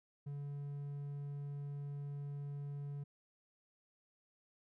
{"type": "tone", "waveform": "triangle", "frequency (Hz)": 142.8, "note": "D3", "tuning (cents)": -48, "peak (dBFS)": -39, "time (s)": [0.26, 3.04], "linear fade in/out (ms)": 10, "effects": []}